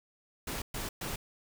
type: noise bursts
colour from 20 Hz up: pink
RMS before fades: -37 dBFS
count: 3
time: 0.47-1.16 s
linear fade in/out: 5 ms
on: 150 ms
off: 120 ms
effects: none